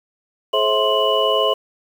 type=tone cluster; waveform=sine; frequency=427.2 / 534 / 652 / 1049 / 2952 Hz; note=G#4 / C5 / E5 / C6 / F#7; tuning=+49 / +35 / -19 / +4 / -5 cents; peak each=-21 dBFS; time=0.53-1.54 s; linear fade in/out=10 ms; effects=7-bit